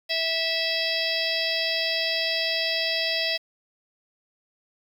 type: harmonic tone with a mistuned harmonic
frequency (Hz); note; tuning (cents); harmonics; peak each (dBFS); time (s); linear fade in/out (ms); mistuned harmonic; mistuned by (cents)
655; E5; -11; 1 / 3 / 4 / 5 / 6 / 7 / 8; -31 / -31 / -31 / -31 / -31 / -31 / -31; 0.09-3.38; 20; 7; +47
effects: 8-bit